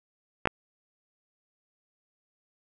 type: clicks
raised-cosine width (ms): 0.5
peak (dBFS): -8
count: 2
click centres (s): 0.456 / 0.473
effects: none